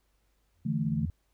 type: tone with exponential growth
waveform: sine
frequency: 85.7 Hz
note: F2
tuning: 32 cents flat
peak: -30 dBFS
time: 0.54-1.1 s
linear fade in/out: 0 ms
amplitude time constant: 120 ms
type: chord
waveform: sine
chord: D suspended second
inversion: none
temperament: equal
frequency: 146.83 / 164.81 / 220 Hz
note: D3 / E3 / A3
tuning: 0 / 0 / 0 cents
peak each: -31 dBFS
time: 0.65-1.06 s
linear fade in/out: 10 ms
effects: added 50 Hz sine -70 dBFS peak until 1.33 s + pink hiss -75 dBFS RMS until 1.33 s